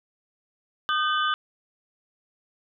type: tone cluster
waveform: sine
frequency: 1224 / 1541 / 2996 / 3474 Hz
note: D#6 / G6 / F#7 / A7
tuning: -29 / -30 / +21 / -23 cents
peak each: -24 / -27 / -30 / -33 dBFS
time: 0.89-1.34 s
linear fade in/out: 0 ms
effects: none